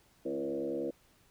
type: tone with frequency modulation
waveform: sine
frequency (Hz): 408.9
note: G#4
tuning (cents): -27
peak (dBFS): -32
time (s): 0.25-0.91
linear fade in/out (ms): 10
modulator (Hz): 70.3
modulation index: 2.2
effects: pink hiss -66 dBFS RMS until 1.3 s